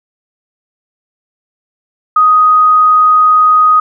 sine tone, 1249 Hz, D#6, 6 cents sharp, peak -4 dBFS, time 2.16-3.8 s, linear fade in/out 5 ms, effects none

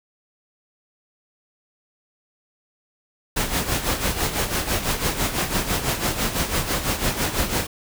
pink noise with tremolo, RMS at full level -21 dBFS, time 3.36-7.67 s, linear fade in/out 10 ms, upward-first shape sine, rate 6 Hz, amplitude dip 65%, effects none

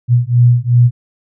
sine beating tone pair, 120 / 122.7 Hz, B2 / B2, -49 / -11 cents, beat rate 2.7 Hz, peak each -10 dBFS, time 0.08-0.91 s, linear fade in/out 50 ms, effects none

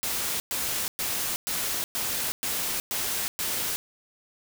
white noise bursts, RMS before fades -29 dBFS, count 8, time 0.03-3.76 s, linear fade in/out 0 ms, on 370 ms, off 110 ms, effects none

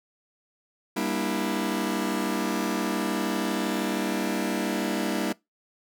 sawtooth chord, E half-diminished seventh, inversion first, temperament just, 197.78 / 237.3 / 296.7 / 329.6 Hz, G3 / Bb3 / D4 / E4, +16 / +31 / +18 / 0 cents, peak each -27 dBFS, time 0.96-5.33 s, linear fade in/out 10 ms, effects noise-tail reverb RT60 0.2 s tail -23 dB re dry

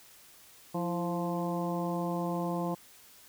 harmonic tone with a mistuned harmonic, 174.4 Hz, F3, 2 cents flat, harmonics 1 / 2 / 3 / 4 / 5 / 6, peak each -33 / -36 / -38 / -39 / -40 / -41 dBFS, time 0.74-2.75 s, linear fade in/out 10 ms, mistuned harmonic 2, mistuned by -63 cents, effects white hiss -56 dBFS RMS until 3.28 s

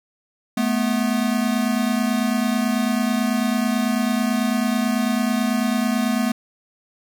square tone pair together, 216.7 / 245.8 Hz, A3 / B3, -26 / -8 cents, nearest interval major second, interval 218 cents, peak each -22 dBFS, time 0.57-6.32 s, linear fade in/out 5 ms, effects none

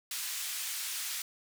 white band-pass noise, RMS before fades -37 dBFS, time 0.11-1.22 s, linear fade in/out 2 ms, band 1700 to 13000 Hz, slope 12 dB/octave, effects none

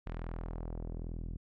sawtooth tone with low-pass filter sweep, 41.2 Hz, E1, in tune, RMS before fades -40 dBFS, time 0.06-1.37 s, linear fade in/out 10 ms, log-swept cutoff 2400 to 220 Hz, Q 0.95, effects none

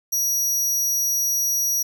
sawtooth tone, 5780 Hz, F#8, 41 cents flat, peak -17 dBFS, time 0.12-1.83 s, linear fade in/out 10 ms, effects 9-bit

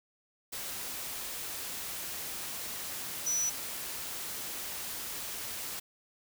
sine tone in noise, 5920 Hz, F#8, in tune, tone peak -28 dBFS, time 3.26-3.5 s, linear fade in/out 10 ms, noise white, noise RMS -39 dBFS, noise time 0.52-5.8 s, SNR +8 dB, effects none

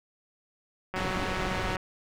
click train, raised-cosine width 0.5 ms, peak -19 dBFS, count 155, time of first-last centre 0.94-1.768 s, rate 186 Hz
pink low-pass noise, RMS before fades -33 dBFS, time 0.96-1.76 s, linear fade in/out 0 ms, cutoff 3900 Hz, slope 12 dB/octave
effects none

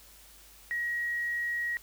sine tone, 1900 Hz, A#6, 33 cents sharp, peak -29 dBFS, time 0.71-1.77 s, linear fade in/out 0 ms, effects added 50 Hz sine -59 dBFS peak until 1.82 s + white hiss -55 dBFS RMS until 1.82 s

